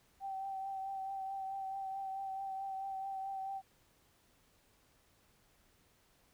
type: tone with vibrato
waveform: sine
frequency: 775 Hz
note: G5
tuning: 20 cents flat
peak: -38 dBFS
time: 0.2-3.62 s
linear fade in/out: 50 ms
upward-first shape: triangle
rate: 4.6 Hz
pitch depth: 26 cents each way
effects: pink hiss -70 dBFS RMS until 6.33 s